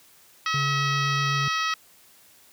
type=harmonic tone; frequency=642 Hz; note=E5; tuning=46 cents flat; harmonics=2 / 3 / 4 / 5 / 6 / 7 / 8 / 9; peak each=-26 / -30 / -32 / -34 / -36 / -37 / -38 / -39 dBFS; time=0.46-1.74 s; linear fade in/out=2 ms
type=tone with vibrato; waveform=triangle; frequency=140 Hz; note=C#3; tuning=18 cents sharp; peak=-24 dBFS; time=0.54-1.48 s; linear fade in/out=2 ms; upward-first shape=sine; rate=7.8 Hz; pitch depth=10 cents each way
effects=white hiss -55 dBFS RMS until 2.52 s + high-pass 60 Hz 12 dB/octave